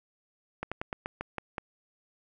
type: slowing click train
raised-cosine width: 0.5 ms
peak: -18 dBFS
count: 8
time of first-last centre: 0.63-1.582 s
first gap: 86 ms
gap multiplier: 1.15
effects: none